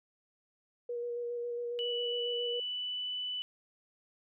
sine tone with vibrato, 478.4 Hz, A#4, 45 cents sharp, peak -34 dBFS, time 0.89-2.6 s, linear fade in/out 5 ms, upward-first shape square, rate 7.3 Hz, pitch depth 12 cents each way
sine tone with pitch glide, 2957 to 2986 Hz, F#7 to F#7, -2 to +15 cents, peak -34 dBFS, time 1.79-3.42 s, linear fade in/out 0 ms, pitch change +17 cents, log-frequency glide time 1.98-3.12 s
effects none

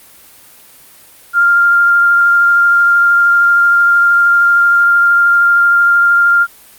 sine tone with vibrato, 1396.9 Hz, F6, in tune, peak -6 dBFS, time 1.33-6.47 s, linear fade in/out 50 ms, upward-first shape sine, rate 13 Hz, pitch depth 9 cents each way, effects white hiss -41 dBFS RMS until 6.78 s + Opus 32 kbps

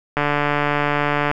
click train, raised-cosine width 0.5 ms, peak -4 dBFS, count 168, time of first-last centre 0.17-1.314 s, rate 146 Hz, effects none

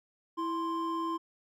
triangle tone pair together, 329.9 / 1047.4 Hz, E4 / C6, +1 / +1 cents, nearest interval octave + minor sixth, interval 2000 cents, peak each -32 / -31 dBFS, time 0.37-1.18 s, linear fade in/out 20 ms, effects none

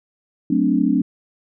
sine chord, D dominant seventh, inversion first, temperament equal, 185 / 220 / 261.6 / 293.7 Hz, F#3 / A3 / C4 / D4, 0 / 0 / 0 / 0 cents, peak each -22 / -21 / -19 / -19 dBFS, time 0.5-1.02 s, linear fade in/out 5 ms, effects none

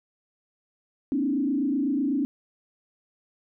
sine tone with frequency modulation, 277.2 Hz, C#4, in tune, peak -22 dBFS, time 1.12-2.25 s, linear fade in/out 0 ms, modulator 28 Hz, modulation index 1.2, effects none

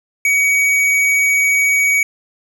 sine tone with tanh clipping, 2257 Hz, C#7, 31 cents sharp, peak -13 dBFS, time 0.25-2.03 s, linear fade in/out 2 ms, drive 13 dB, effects none

